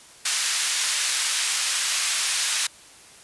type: band-pass noise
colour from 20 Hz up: white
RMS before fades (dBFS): -24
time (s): 0.25-2.67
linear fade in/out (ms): 5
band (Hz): 1500 to 9100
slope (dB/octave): 12
effects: white hiss -48 dBFS RMS until 3.23 s + resampled to 24000 Hz